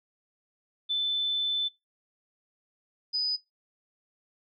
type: tone pair in turn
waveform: sine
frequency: 3520 / 4984 Hz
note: A7 / D#8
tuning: 0 / +2 cents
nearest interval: tritone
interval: 602 cents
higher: second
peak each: -25 dBFS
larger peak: neither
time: 0.89-1.69 / 3.13-3.37 s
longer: first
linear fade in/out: 20 ms
effects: noise-tail reverb RT60 0.2 s tail -22 dB re dry